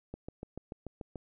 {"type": "click train", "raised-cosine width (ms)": 2, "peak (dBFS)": -27, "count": 8, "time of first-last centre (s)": [0.14, 1.157], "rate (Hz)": 6.88, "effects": []}